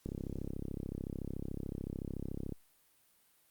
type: click train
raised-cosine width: 3 ms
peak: -26 dBFS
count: 84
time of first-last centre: 0.06-2.523 s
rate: 33.7 Hz
effects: white hiss -69 dBFS RMS until 3.5 s + Opus 48 kbps